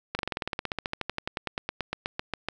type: slowing click train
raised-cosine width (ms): 0.3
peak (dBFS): -13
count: 29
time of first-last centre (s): 0.15-2.486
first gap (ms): 40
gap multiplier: 1.05
effects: none